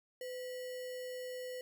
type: tone with sample-and-hold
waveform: sine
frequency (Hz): 505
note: B4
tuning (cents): +39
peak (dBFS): -40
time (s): 0.21-1.61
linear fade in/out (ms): 2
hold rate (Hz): 2450
effects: none